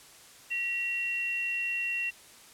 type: tone pair together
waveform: sine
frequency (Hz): 1934 / 2735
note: B6 / F7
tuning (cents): -37 / -37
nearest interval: tritone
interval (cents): 600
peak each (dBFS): -38 / -29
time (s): 0.5-2.11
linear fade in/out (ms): 20
effects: white hiss -53 dBFS RMS until 2.53 s + low-pass 11000 Hz 12 dB/octave